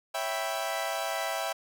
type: chord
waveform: sawtooth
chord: C# half-diminished seventh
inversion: none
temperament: equal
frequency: 554.4 / 659.3 / 784 / 987.8 Hz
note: C#5 / E5 / G5 / B5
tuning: 0 / 0 / 0 / 0 cents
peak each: -35 / -29 / -31 / -35 dBFS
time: 0.14-1.53 s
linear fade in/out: 10 ms
effects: none